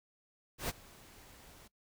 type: noise with ADSR envelope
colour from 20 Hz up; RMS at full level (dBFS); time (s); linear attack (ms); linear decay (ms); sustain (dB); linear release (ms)
pink; -35; 0.58-1.68; 110; 27; -22; 10
effects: noise-tail reverb RT60 0.1 s tail -20 dB re dry